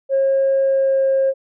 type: tone with pitch glide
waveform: sine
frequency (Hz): 541 to 537.3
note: C#5 to C5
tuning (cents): -42 to +46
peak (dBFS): -12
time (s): 0.09-1.34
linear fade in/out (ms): 50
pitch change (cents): -12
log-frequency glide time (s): 0.62-1.04
effects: tanh soft clip ceiling -10 dBFS